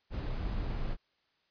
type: noise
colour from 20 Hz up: brown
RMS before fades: -34 dBFS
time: 0.1-0.97 s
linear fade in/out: 50 ms
effects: white hiss -74 dBFS RMS until 1.5 s + resampled to 11025 Hz